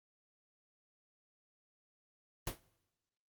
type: noise with exponential decay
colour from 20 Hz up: pink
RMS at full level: -33 dBFS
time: 2.47-2.6 s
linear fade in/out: 2 ms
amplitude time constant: 28 ms
effects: noise-tail reverb RT60 1.0 s tail -22 dB re dry + Opus 32 kbps